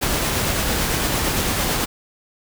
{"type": "noise with tremolo", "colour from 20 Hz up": "pink", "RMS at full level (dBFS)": -20, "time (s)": [0.01, 1.86], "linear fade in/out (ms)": 20, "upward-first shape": "triangle", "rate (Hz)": 8.9, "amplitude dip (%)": 25, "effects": []}